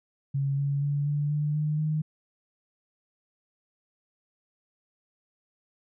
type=tone with pitch steps; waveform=sine; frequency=138.5 / 141 / 143.55 / 146.14 / 148.78 / 151.47 / 154.21 Hz; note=C#3 / C#3 / D3 / D3 / D3 / D#3 / D#3; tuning=-1 / +30 / -39 / -8 / +23 / -46 / -15 cents; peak=-24 dBFS; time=0.34-2.02 s; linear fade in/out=10 ms; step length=240 ms; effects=none